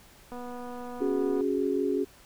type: click train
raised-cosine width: 1 ms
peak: -28 dBFS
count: 268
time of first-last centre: 0.32-1.41 s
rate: 245 Hz
type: chord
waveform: sine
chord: C# suspended fourth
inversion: none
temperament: equal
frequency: 277.2 / 370 / 415.3 Hz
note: C#4 / F#4 / G#4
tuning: 0 / 0 / 0 cents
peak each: -29 dBFS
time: 1-2.05 s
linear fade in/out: 20 ms
effects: pink hiss -55 dBFS RMS until 2.25 s